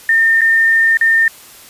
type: tone with dropouts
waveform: sine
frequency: 1813 Hz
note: A#6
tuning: 49 cents flat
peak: -8 dBFS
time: 0.09-1.28 s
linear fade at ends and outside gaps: 2 ms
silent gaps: 0.409-0.416 / 0.972-1.011 s
effects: white hiss -39 dBFS RMS until 1.69 s + resampled to 32000 Hz